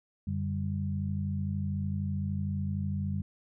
sine tone cluster, 92 / 145.2 / 196 Hz, F#2 / D3 / G3, -9 / -19 / 0 cents, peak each -32 / -36 / -34 dBFS, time 0.27-3.22 s, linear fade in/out 5 ms, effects none

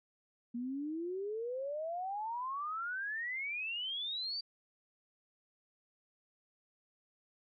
sine exponential sweep, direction up, 233.1 to 4699 Hz, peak -36 dBFS, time 0.54-4.41 s, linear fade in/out 10 ms, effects none

